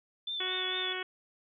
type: tone with vibrato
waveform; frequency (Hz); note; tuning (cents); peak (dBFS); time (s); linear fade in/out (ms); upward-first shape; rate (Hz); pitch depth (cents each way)
sine; 3500; A7; -10; -33; 0.27-0.93; 5; sine; 4.4; 45
type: harmonic tone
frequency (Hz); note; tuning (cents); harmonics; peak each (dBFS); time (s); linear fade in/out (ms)
370; F#4; 0; 1 / 2 / 3 / 4 / 5 / 6 / 7 / 8 / 9; -40 / -46 / -44 / -41 / -42 / -42 / -45 / -44 / -43; 0.4-1.03; 5
effects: none